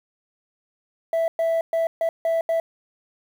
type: tone bursts at uneven times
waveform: sine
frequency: 659.3 Hz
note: E5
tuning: in tune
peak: -16 dBFS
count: 6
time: 1.13-1.28 / 1.39-1.61 / 1.73-1.87 / 2.01-2.09 / 2.25-2.41 / 2.49-2.6 s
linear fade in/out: 2 ms
effects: tanh soft clip ceiling -18 dBFS + 8-bit